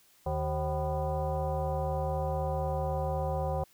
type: tone with frequency modulation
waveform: sine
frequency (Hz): 305.5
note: D#4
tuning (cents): -32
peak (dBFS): -28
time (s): 0.26-3.64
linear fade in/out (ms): 5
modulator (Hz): 229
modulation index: 2.4
effects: white hiss -63 dBFS RMS until 3.73 s